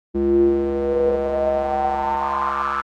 square tone with band-pass filter sweep, 69.2 Hz, C#2, 2 cents flat, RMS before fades -20 dBFS, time 0.14-2.82 s, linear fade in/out 20 ms, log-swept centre 300 to 1300 Hz, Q 8.9, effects AAC 32 kbps

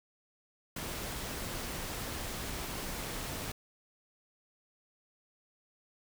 pink noise, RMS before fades -39 dBFS, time 0.76-3.52 s, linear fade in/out 5 ms, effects none

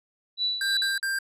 sine tone with tremolo, 3951 Hz, B7, in tune, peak -22 dBFS, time 0.37-1 s, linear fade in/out 50 ms, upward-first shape triangle, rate 3.1 Hz, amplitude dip 75%
square tone bursts, 1586 Hz, G6, 20 cents sharp, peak -26 dBFS, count 3, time 0.61-1.188 s, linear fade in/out 2 ms, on 160 ms, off 49 ms
effects resampled to 32000 Hz

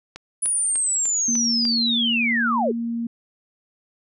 click train, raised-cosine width 0.2 ms, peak -18 dBFS, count 6, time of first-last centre 0.16-1.653 s, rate 3.35 Hz
sine linear sweep, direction down, 9956 to 361.1 Hz, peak -19 dBFS, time 0.42-2.72 s, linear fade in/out 10 ms
sine tone, 232.8 Hz, A#3, 2 cents flat, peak -23 dBFS, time 1.28-3.07 s, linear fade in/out 5 ms
effects none

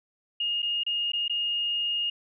sine tone with dropouts, 2847 Hz, F7, 33 cents sharp, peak -25 dBFS, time 0.4-2.1 s, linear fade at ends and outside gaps 5 ms, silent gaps 0.621-0.627 / 0.835-0.864 / 1.12-1.133 / 1.281-1.296 s, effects none

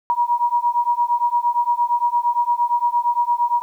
sine beating tone pair, 953 / 961.7 Hz, A#5 / B5, +38 / -46 cents, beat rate 8.7 Hz, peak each -19 dBFS, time 0.1-3.62 s, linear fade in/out 0 ms, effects 9-bit

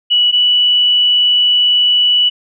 sine tone pair in turn, 2940 / 2954 Hz, F#7 / F#7, -12 / -3 cents, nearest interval unison, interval 9 cents, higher second, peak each -8 dBFS, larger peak neither, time 0.1-0.32 / 0.32-2.3 s, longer second, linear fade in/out 20 ms, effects none

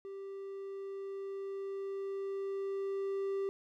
triangle tone with level ramp, 392 Hz, G4, in tune, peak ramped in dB -40 to -30 dBFS, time 0.05-3.49 s, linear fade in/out 0 ms, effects none

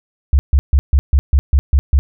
sine tone bursts, 69.3 Hz, C#2, in tune, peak -7 dBFS, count 9, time 0.33-1.99 s, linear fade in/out 0 ms, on 60 ms, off 140 ms, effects none

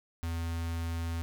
square tone with notch filter, 83.3 Hz, E2, 19 cents sharp, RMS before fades -34 dBFS, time 0.23-1.22 s, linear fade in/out 0 ms, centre 490 Hz, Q 1.4, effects none

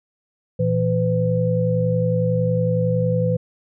sine tone cluster, 116.6 / 167.5 / 504 Hz, A#2 / E3 / B4, +1 / +28 / +35 cents, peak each -21 dBFS, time 0.59-3.37 s, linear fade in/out 10 ms, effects none

